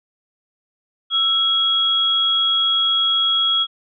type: tone pair together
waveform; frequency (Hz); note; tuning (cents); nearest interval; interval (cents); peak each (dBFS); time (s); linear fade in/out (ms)
sine; 1325 / 3316; E6 / G#7; +9 / -3; octave + major third; 1588; -25 / -15; 1.1-3.67; 50
effects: none